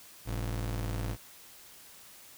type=ring-modulated tone; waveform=40% pulse; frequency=79.3 Hz; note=D#2; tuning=33 cents sharp; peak=-28 dBFS; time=0.25-1.17 s; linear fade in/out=50 ms; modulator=29.8 Hz; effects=white hiss -53 dBFS RMS until 2.37 s